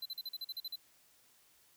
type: tone bursts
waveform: square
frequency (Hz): 4049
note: B7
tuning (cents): +42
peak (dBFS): -39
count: 10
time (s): 0.02-0.758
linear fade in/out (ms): 5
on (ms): 36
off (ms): 42
effects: white hiss -67 dBFS RMS until 1.76 s